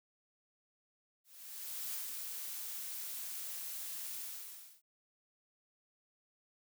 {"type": "noise with ADSR envelope", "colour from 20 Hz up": "blue", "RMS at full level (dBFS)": -40, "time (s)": [1.24, 4.82], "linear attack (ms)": 690, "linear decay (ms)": 140, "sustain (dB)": -3, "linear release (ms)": 650, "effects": []}